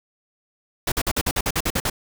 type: noise bursts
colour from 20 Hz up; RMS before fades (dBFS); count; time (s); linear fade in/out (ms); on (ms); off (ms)
pink; -22; 11; 0.87-1.899; 5; 49; 49
effects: none